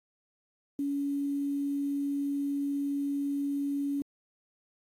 sine tone with quantisation, 282.3 Hz, C#4, 32 cents sharp, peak -28 dBFS, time 0.79-4.02 s, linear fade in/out 2 ms, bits 9, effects AAC 48 kbps

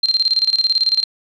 sine tone with tremolo, 4166 Hz, C8, 8 cents flat, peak -11 dBFS, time 0.03-1.04 s, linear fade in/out 5 ms, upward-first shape square, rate 18 Hz, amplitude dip 80%, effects resampled to 24000 Hz

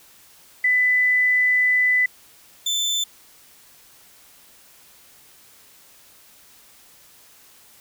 sine / 30% pulse tone pair in turn, 1998 / 3533 Hz, B6 / A7, +20 / +6 cents, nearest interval minor seventh, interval 986 cents, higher second, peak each -15 / -18 dBFS, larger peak first, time 0.64-2.06 / 2.66-3.04 s, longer first, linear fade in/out 5 ms, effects white hiss -51 dBFS RMS until 7.8 s

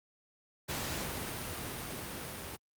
pink noise with level ramp, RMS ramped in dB -36 to -42 dBFS, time 0.68-2.57 s, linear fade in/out 20 ms, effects high-pass 60 Hz 12 dB/octave + Opus 48 kbps

